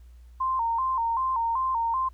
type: tone with vibrato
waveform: sine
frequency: 981 Hz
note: B5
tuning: 12 cents flat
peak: -23 dBFS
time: 0.4-2.09 s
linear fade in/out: 10 ms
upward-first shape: square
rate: 2.6 Hz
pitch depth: 110 cents each way
effects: added 60 Hz sine -46 dBFS peak until 2.13 s + pink hiss -68 dBFS RMS until 2.13 s